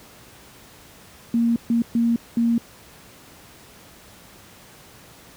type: tone bursts at uneven times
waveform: sine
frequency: 233.1 Hz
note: A#3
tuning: in tune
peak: -16 dBFS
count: 4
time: 1.34-1.56 / 1.7-1.82 / 1.95-2.16 / 2.37-2.58 s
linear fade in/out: 2 ms
effects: pink hiss -47 dBFS RMS until 5.36 s + high-pass 60 Hz 12 dB/octave